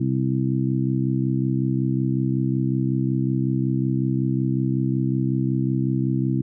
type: harmonic tone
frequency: 65.41 Hz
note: C2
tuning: in tune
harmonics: 2 / 3 / 4 / 5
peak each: -22 / -26 / -26 / -27 dBFS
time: 0-6.42 s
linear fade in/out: 10 ms
effects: none